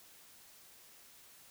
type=silence; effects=white hiss -59 dBFS RMS until 1.5 s